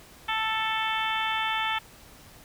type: harmonic tone with a mistuned harmonic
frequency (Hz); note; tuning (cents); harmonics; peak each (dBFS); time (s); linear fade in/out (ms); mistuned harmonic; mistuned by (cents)
440.9; A4; +4; 2 / 3 / 4 / 5 / 6 / 7 / 8; -30 / -32 / -33 / -34 / -35 / -35 / -36; 0.28-1.79; 10; 8; -17
effects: pink hiss -51 dBFS RMS until 2.44 s